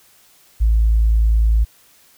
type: tone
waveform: sine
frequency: 55 Hz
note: A1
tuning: in tune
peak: -10 dBFS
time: 0.6-1.65 s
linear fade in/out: 20 ms
effects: tanh soft clip ceiling -7 dBFS + white hiss -52 dBFS RMS until 2.17 s